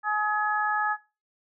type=harmonic tone; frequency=422.7 Hz; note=G#4; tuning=31 cents sharp; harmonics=2 / 3 / 4; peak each=-28 / -28 / -28 dBFS; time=0.03-0.97 s; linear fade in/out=50 ms; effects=noise-tail reverb RT60 0.3 s tail -18 dB re dry